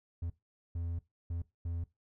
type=tone bursts at uneven times; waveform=triangle; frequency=84.7 Hz; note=E2; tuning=48 cents sharp; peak=-32 dBFS; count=4; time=0.22-0.3 / 0.75-0.99 / 1.3-1.42 / 1.65-1.84 s; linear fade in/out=5 ms; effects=noise-tail reverb RT60 0.2 s tail -19 dB re dry